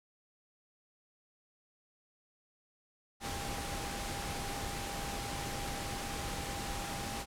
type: tone in noise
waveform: sine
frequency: 801 Hz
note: G5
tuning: 37 cents sharp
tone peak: -44 dBFS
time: 3.2-7.26 s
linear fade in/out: 50 ms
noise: pink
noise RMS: -39 dBFS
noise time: 3.2-7.26 s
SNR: -8 dB
effects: low-pass 11000 Hz 12 dB/octave